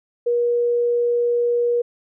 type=tone; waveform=sine; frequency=478.4 Hz; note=A#4; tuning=45 cents sharp; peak=-16 dBFS; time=0.26-1.82 s; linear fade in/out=10 ms; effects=none